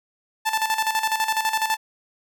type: tone with tremolo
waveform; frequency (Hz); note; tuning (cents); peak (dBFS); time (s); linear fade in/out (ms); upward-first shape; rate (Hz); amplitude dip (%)
sawtooth; 880; A5; 0; -15; 0.45-1.77; 20; square; 12; 65
effects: none